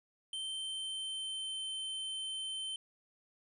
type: tone with pitch glide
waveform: square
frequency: 3111 to 3091 Hz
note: G7 to G7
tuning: -14 to -25 cents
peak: -38 dBFS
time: 0.33-2.76 s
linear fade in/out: 2 ms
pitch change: -11 cents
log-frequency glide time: 0.53-1.6 s
effects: resampled to 24000 Hz